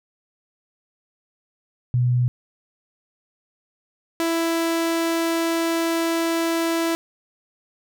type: tone pair in turn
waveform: sine / sawtooth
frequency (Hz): 123.47 / 331.5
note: B2 / E4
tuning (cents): 0 / +10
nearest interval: octave + perfect fourth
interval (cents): 1710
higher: second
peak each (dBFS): -16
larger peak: neither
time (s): 1.94-2.28 / 4.2-6.95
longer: second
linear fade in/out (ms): 0
effects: none